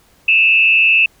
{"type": "tone with frequency modulation", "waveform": "sine", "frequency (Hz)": 2637, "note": "E7", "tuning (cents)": 0, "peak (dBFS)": -8, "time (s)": [0.28, 1.06], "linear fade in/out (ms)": 5, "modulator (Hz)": 156, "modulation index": 0.62, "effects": ["pink hiss -52 dBFS RMS until 1.2 s"]}